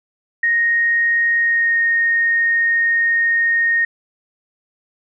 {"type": "tone with pitch glide", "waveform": "sine", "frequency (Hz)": [1864.7, 1852.9], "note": ["A#6", "A#6"], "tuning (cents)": [0, -11], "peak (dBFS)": -13, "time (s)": [0.43, 3.85], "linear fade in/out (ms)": 5, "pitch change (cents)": -11, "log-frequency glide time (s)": [1.38, 1.79], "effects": []}